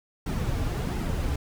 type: noise with flanger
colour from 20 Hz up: brown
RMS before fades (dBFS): -28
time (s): 0.26-1.36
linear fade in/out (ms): 5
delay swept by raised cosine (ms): 1.7 to 5.5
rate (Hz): 1.4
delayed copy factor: -0.55
effects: none